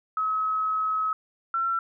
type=tone pair in turn; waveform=sine; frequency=1282 / 1351.3 Hz; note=E6 / E6; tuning=-49 / +43 cents; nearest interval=minor second; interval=92 cents; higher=second; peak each=-23 dBFS; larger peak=neither; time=0.17-1.13 / 1.54-1.79 s; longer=first; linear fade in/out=2 ms; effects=none